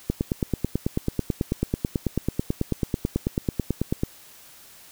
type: click train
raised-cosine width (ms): 3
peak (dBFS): -9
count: 37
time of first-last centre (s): 0.1-4.034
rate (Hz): 9.15
effects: white hiss -49 dBFS RMS until 4.91 s